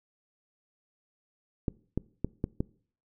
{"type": "clicks", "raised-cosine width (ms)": 3, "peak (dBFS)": -15, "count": 5, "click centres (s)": [1.682, 1.976, 2.246, 2.441, 2.605], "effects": ["noise-tail reverb RT60 0.5 s tail -23 dB re dry"]}